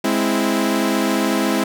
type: chord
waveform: sawtooth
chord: Ab augmented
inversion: none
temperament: equal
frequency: 207.7 / 261.6 / 329.6 Hz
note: Ab3 / C4 / E4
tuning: 0 / 0 / 0 cents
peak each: -17 dBFS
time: 0.04-1.64 s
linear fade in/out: 5 ms
effects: none